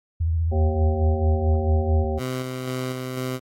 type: tone with vibrato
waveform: sine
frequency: 82 Hz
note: E2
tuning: 9 cents flat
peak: -19 dBFS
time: 0.2-2.05 s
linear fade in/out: 10 ms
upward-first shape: sine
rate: 15 Hz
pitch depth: 62 cents each way
type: harmonic tone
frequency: 77.5 Hz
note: D#2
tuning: 6 cents flat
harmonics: 1 / 3 / 5 / 7 / 9 / 10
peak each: -24 / -31 / -29 / -31 / -37 / -34 dBFS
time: 0.51-2.2 s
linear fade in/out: 20 ms
type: tone with tremolo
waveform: 15% pulse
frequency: 128.5 Hz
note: C3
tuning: 31 cents flat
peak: -19 dBFS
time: 2.17-3.4 s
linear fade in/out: 50 ms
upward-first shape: square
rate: 2 Hz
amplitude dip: 30%
effects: AAC 64 kbps